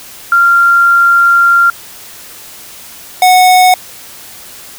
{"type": "tone pair in turn", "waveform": ["sine", "square"], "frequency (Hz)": [1386, 735.7], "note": ["F6", "F#5"], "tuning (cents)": [-14, -10], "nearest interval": "major seventh", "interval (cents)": 1096, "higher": "first", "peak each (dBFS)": -4, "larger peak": "neither", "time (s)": [[0.32, 1.7], [3.22, 3.74]], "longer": "first", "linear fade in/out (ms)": 2, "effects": ["white hiss -32 dBFS RMS until 4.78 s"]}